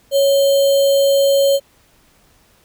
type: tone with sample-and-hold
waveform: sine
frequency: 554.4 Hz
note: C#5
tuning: in tune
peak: -10 dBFS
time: 0.11-1.6 s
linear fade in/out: 50 ms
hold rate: 3675 Hz
effects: pink hiss -54 dBFS RMS until 2.64 s